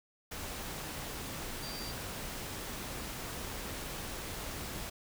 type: tone in noise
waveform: sine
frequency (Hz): 4699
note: D8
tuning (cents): 0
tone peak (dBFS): -44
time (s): 1.62-1.92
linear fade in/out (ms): 10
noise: pink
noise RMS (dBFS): -41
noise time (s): 0.31-4.9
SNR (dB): -6
effects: none